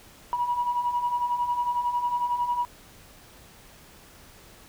sine beating tone pair, 960 / 971 Hz, B5 / B5, -49 / -30 cents, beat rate 11 Hz, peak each -30 / -24 dBFS, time 0.33-2.65 s, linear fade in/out 0 ms, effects tanh soft clip ceiling -17 dBFS + pink hiss -51 dBFS RMS until 4.68 s

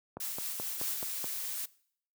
click train, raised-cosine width 1 ms, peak -25 dBFS, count 6, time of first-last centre 0.17-1.243 s, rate 4.66 Hz
blue noise with tremolo, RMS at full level -36 dBFS, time 0.2-0.94 s, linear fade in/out 5 ms, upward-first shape triangle, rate 4.7 Hz, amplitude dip 35%
blue noise, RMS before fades -37 dBFS, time 0.79-1.66 s, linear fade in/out 10 ms
effects noise-tail reverb RT60 0.6 s tail -21 dB re dry + high-pass 100 Hz 12 dB/octave

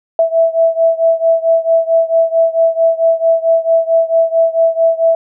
sine beating tone pair, 657 / 661.5 Hz, E5 / E5, -6 / +6 cents, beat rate 4.5 Hz, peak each -11 / -13 dBFS, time 0.19-5.15 s, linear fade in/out 2 ms, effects none

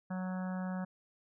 harmonic tone, 185 Hz, F#3, in tune, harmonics 1 / 3 / 4 / 5 / 6 / 7 / 8 / 9, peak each -35 / -47 / -48 / -51 / -54 / -53 / -53 / -53 dBFS, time 0.1-0.85 s, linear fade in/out 10 ms, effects none

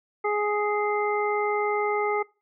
harmonic tone, 416.7 Hz, G#4, 6 cents sharp, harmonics 1 / 2 / 3 / 5, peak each -25 / -28 / -30 / -32 dBFS, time 0.24-2.23 s, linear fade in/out 10 ms, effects noise-tail reverb RT60 0.3 s tail -23 dB re dry

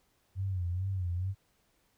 sine tone with vibrato, 92 Hz, F#2, 9 cents flat, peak -30 dBFS, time 0.35-1.35 s, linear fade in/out 50 ms, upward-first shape sine, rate 2.3 Hz, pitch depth 99 cents each way, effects pink hiss -72 dBFS RMS until 1.97 s

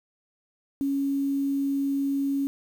sine tone with quantisation, 277.2 Hz, C#4, in tune, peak -23 dBFS, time 0.81-2.47 s, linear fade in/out 0 ms, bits 8, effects none

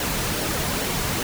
pink noise with flanger, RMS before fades -25 dBFS, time 0-1.23 s, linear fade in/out 2 ms, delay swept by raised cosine 0.8 to 3.8 ms, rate 2.4 Hz, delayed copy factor -0.5, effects none

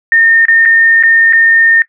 sine tone with dropouts, 1824 Hz, A#6, 38 cents flat, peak -4 dBFS, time 0.12-1.82 s, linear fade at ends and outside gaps 1 ms, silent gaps 0.454-0.483 / 0.653-0.657 / 1.027-1.035 / 1.326-1.332 s, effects noise-tail reverb RT60 0.1 s tail -19 dB re dry

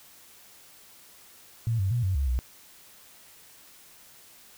sine tone with pitch steps, 114.6 / 95.9 / 120.7 / 93.9 / 69 / 61.9 Hz, A#2 / G2 / B2 / F#2 / C#2 / B1, -29 / -37 / -39 / +26 / -7 / +5 cents, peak -23 dBFS, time 1.67-2.39 s, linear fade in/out 0 ms, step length 120 ms, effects white hiss -53 dBFS RMS until 4.57 s

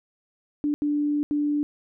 sine tone bursts at uneven times, 293.7 Hz, D4, in tune, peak -21 dBFS, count 3, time 0.64-0.74 / 0.82-1.23 / 1.31-1.63 s, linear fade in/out 0 ms, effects none

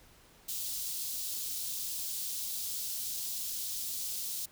white high-pass noise, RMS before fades -37 dBFS, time 0.48-4.46 s, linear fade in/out 10 ms, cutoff 3600 Hz, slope 24 dB/octave, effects pink hiss -60 dBFS RMS until 4.51 s

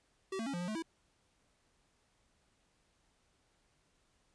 square tone with pitch steps, 383.5 / 225.6 / 276 / 174.9 / 177.5 / 215.7 / 328.2 Hz, G4 / A3 / C#4 / F3 / F3 / A3 / E4, -38 / +44 / -7 / +3 / +28 / -34 / -8 cents, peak -37 dBFS, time 0.32-0.824 s, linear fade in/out 5 ms, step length 72 ms, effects pink hiss -74 dBFS RMS until 4.34 s + resampled to 22050 Hz

